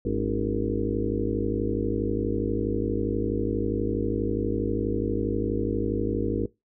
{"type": "harmonic tone with a mistuned harmonic", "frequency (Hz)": 52.3, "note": "G#1", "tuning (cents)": 13, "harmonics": [1, 2, 4, 5, 6, 7, 8, 9], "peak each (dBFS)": [-32, -32, -32, -32, -32, -32, -32, -32], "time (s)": [0.05, 6.46], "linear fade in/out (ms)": 5, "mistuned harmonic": 5, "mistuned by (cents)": 91, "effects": ["noise-tail reverb RT60 0.2 s tail -21 dB re dry"]}